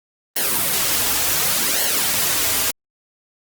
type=noise with flanger; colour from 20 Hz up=white; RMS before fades=-19 dBFS; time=0.36-2.71 s; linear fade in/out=5 ms; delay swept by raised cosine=0.81 to 5.51 ms; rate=0.68 Hz; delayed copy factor=-0.65; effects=Opus 32 kbps